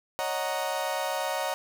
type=chord; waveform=35% pulse; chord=D# minor seventh; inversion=third; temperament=equal; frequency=554.4 / 622.3 / 740 / 932.3 Hz; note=C#5 / D#5 / F#5 / A#5; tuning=0 / 0 / 0 / 0 cents; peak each=-32 dBFS; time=0.19-1.54 s; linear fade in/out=0 ms; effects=none